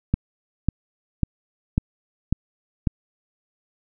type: click train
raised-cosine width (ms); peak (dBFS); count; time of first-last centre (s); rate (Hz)
5; -6; 6; 0.14-2.872; 1.83
effects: none